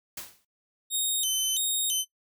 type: noise with exponential decay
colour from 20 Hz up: white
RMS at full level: -34 dBFS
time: 0.17-0.45 s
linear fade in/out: 5 ms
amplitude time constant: 59 ms
type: tone with vibrato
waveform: 15% pulse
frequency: 3376 Hz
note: G#7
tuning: 28 cents sharp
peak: -18 dBFS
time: 0.9-2.05 s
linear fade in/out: 50 ms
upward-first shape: square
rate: 1.5 Hz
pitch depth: 170 cents each way
effects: noise-tail reverb RT60 0.1 s tail -18 dB re dry